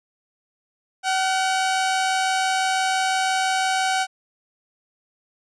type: tone pair together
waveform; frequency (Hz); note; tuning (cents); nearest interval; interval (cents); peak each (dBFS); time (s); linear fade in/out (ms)
sawtooth; 758 / 1430.1; F#5 / F6; +42 / +41; major seventh; 1099; -16 / -26; 1.03-4.07; 50
effects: resampled to 22050 Hz